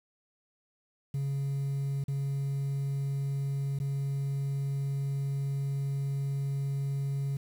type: tone with dropouts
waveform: sine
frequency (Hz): 138.59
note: C#3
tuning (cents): 0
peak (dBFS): -26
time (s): 1.14-7.37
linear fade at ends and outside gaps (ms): 5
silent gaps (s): 2.04-2.081 / 3.789-3.8
effects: tanh soft clip ceiling -28 dBFS + 9-bit